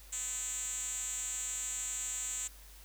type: tone with band-pass filter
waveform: 5% pulse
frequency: 252.4 Hz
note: B3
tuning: 38 cents sharp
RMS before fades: -38 dBFS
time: 0.12-2.48 s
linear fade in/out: 10 ms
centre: 7500 Hz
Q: 6.1
effects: added 50 Hz sine -53 dBFS peak until 2.84 s + white hiss -57 dBFS RMS until 2.84 s